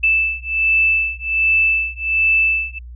sine beating tone pair, 2637 / 2638.3 Hz, E7 / E7, 0 / +1 cents, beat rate 1.3 Hz, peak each -17 dBFS, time 0.03-2.79 s, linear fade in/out 10 ms, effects added 60 Hz sine -32 dBFS peak until 2.95 s

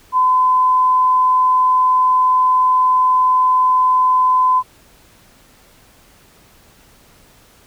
sine tone, 1017 Hz, C6, 50 cents flat, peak -10 dBFS, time 0.12-4.63 s, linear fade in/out 50 ms, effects pink hiss -49 dBFS RMS until 7.66 s

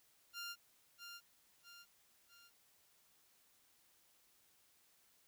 15% pulse tone with echo, 1396.9 Hz, F6, in tune, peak -38 dBFS, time 0.33-0.56 s, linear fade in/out 50 ms, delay 650 ms, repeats 3, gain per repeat -6 dB, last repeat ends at 2.51 s, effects white hiss -72 dBFS RMS until 5.27 s

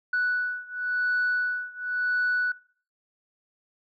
sine beating tone pair, 1480 / 1480.94 Hz, F#6 / F#6, 0 / +1 cents, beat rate 0.94 Hz, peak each -26 / -27 dBFS, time 0.13-2.52 s, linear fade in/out 5 ms, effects noise-tail reverb RT60 0.5 s tail -22 dB re dry + tanh soft clip ceiling -19 dBFS

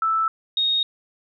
sine tone pair in turn, 1318.5 / 3729 Hz, E6 / A#7, 0 / 0 cents, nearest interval octave + tritone, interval 1800 cents, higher second, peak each -18 dBFS, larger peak neither, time 0.02-0.28 / 0.57-0.83 s, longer neither, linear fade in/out 2 ms, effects none

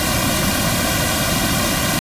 pink noise with comb filter, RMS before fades -18 dBFS, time 0-1.99 s, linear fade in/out 0 ms, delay 2.3 ms, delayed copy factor -1, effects resampled to 32000 Hz

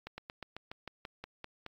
slowing click train, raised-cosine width 0.3 ms, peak -26 dBFS, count 11, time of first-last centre 0.07-1.664 s, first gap 110 ms, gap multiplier 1.08, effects AAC 64 kbps

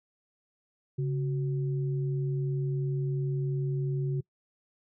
sine tone pair together, 138.59 / 370 Hz, C#3 / F#4, 0 / 0 cents, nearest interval octave + perfect fourth, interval 1700 cents, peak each -27 / -37 dBFS, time 0.98-4.21 s, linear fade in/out 10 ms, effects noise-tail reverb RT60 0.1 s tail -24 dB re dry

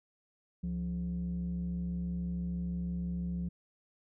sine tone pair together, 69.5 / 175.69 Hz, C#2 / F3, +5 / +11 cents, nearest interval octave + major third, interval 1606 cents, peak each -37 / -32 dBFS, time 0.63-3.49 s, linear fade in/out 10 ms, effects tanh soft clip ceiling -29 dBFS

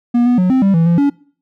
triangle tone with pitch steps, 239.9 / 245.3 / 182.3 / 260.7 / 196.2 / 165.2 / 170.3 / 283.5 Hz, A#3 / B3 / F#3 / C4 / G3 / E3 / F3 / C#4, +50 / -12 / -25 / -6 / +2 / +4 / -43 / +39 cents, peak -7 dBFS, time 0.14-1.1 s, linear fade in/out 10 ms, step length 120 ms, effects noise-tail reverb RT60 0.5 s tail -23 dB re dry

